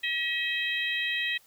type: harmonic tone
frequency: 639 Hz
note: D#5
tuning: 46 cents sharp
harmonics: 3 / 4 / 5 / 6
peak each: -30 / -32 / -34 / -36 dBFS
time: 0.03-1.38 s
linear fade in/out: 10 ms
effects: white hiss -60 dBFS RMS until 1.46 s